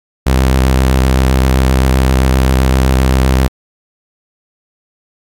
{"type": "tone with vibrato", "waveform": "sawtooth", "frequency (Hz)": 65.1, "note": "C2", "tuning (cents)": -8, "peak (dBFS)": -4, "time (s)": [0.26, 3.48], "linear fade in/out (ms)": 10, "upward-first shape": "sine", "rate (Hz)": 7.7, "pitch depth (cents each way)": 25, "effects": ["AAC 64 kbps"]}